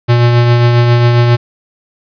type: tone with tremolo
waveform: square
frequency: 119.8 Hz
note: A#2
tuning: 48 cents sharp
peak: -5 dBFS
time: 0.08-1.37 s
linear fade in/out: 20 ms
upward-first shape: triangle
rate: 7.4 Hz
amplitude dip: 35%
effects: resampled to 11025 Hz + 7-bit